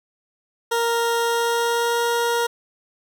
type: tone with pitch glide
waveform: 20% pulse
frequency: 466.2 to 470.8 Hz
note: A#4 to A#4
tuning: 0 to +17 cents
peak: -14 dBFS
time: 0.71-2.47 s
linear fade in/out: 10 ms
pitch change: +17 cents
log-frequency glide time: 1.19-2.01 s
effects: none